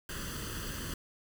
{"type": "noise with comb filter", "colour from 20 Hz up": "pink", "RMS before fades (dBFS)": -39, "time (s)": [0.09, 0.94], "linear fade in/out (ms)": 2, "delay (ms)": 0.65, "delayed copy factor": 0.8, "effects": []}